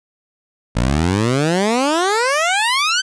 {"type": "exponential sweep", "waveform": "15% pulse", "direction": "up", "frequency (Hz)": [55, 1571], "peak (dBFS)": -8, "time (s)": [0.75, 3.02], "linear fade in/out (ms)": 20, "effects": ["resampled to 22050 Hz"]}